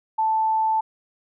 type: tone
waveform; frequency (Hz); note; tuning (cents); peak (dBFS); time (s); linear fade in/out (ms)
sine; 880; A5; 0; -18; 0.18-0.81; 10
effects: none